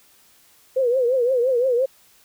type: tone with vibrato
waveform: sine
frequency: 501 Hz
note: B4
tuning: 25 cents sharp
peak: -16 dBFS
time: 0.76-1.86 s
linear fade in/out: 10 ms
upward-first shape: triangle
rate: 5.8 Hz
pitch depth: 140 cents each way
effects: white hiss -55 dBFS RMS until 2.24 s